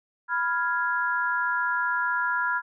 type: chord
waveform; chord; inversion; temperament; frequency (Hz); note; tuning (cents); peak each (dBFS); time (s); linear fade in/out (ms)
sine; F diminished; second; equal; 987.8 / 1396.9 / 1661.2; Cb6 / F6 / Ab6; 0 / 0 / 0; -28 / -26 / -29; 0.28-2.62; 50
effects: none